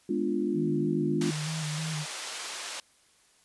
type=chord; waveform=sine; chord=G# diminished seventh; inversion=none; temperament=equal with one note detuned; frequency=207.7 / 246.9 / 294.5 / 349.2 Hz; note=G#3 / B3 / D4 / F4; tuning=0 / 0 / +5 / 0 cents; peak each=-32 / -33 / -31 / -30 dBFS; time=0.09-1.31 s; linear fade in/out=5 ms
type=tone with vibrato; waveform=sine; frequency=155.56 Hz; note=D#3; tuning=in tune; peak=-31 dBFS; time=0.53-2.06 s; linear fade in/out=50 ms; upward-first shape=square; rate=3.2 Hz; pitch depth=37 cents each way
type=band-pass noise; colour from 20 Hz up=white; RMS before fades=-38 dBFS; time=1.21-2.8 s; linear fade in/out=2 ms; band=520 to 6800 Hz; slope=12 dB/octave
effects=white hiss -63 dBFS RMS until 3.44 s + resampled to 24000 Hz